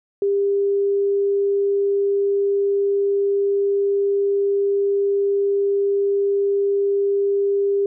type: tone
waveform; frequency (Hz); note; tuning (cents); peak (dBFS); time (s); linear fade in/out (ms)
sine; 399.6; G4; +33; -16; 0.22-7.86; 2
effects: none